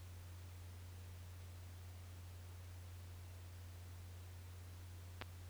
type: clicks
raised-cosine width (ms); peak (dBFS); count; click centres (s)
0.3; -28; 2; 5.214 / 5.222
effects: added 89 Hz sine -51 dBFS peak until 5.49 s + pink hiss -63 dBFS RMS until 5.49 s